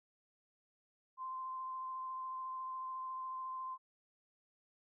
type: tone with vibrato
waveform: sine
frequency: 1040 Hz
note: C6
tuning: 11 cents flat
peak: -40 dBFS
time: 1.17-3.78 s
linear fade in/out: 50 ms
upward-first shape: sine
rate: 14 Hz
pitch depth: 12 cents each way
effects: none